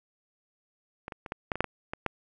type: clicks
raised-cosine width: 0.5 ms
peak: -22 / -23 / -24 / -17 / -13 / -19 / -8 / -18 / -18 / -12 dBFS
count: 10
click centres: 1.081 / 1.122 / 1.262 / 1.321 / 1.518 / 1.556 / 1.606 / 1.643 / 1.935 / 2.063 s
effects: none